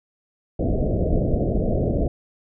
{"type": "low-pass noise", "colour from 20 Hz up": "pink", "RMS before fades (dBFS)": -21, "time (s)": [0.59, 2.08], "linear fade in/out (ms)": 5, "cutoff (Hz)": 680, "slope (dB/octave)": 96, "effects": []}